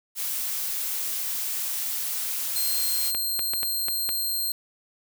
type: noise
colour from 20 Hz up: blue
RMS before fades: -29 dBFS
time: 0.15-3.13 s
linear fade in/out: 50 ms
type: tone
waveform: 5% pulse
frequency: 4186 Hz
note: C8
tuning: in tune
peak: -18 dBFS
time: 2.56-4.52 s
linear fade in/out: 2 ms
type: clicks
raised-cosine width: 0.3 ms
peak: -16 dBFS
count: 6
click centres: 3.148 / 3.393 / 3.536 / 3.631 / 3.884 / 4.091 s
effects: none